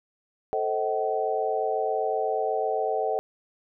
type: chord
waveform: sine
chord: A diminished seventh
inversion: none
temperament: just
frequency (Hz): 440 / 528 / 633.6 / 760.3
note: A4 / C5 / Eb5 / Gb5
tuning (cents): 0 / +16 / +31 / +47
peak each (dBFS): -28 / -32 / -30 / -28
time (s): 0.53-3.19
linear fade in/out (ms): 0
effects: none